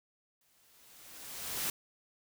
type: noise with exponential growth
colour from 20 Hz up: white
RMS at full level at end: -33 dBFS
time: 0.41-1.7 s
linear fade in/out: 2 ms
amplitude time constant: 280 ms
effects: none